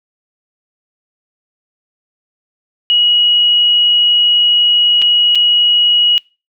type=tone with dropouts; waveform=sine; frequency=2906 Hz; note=F#7; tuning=32 cents flat; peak=-8 dBFS; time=2.9-6.18 s; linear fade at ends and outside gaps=0 ms; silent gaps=5.017-5.022 / 5.35-5.355 s; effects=noise-tail reverb RT60 0.3 s tail -25 dB re dry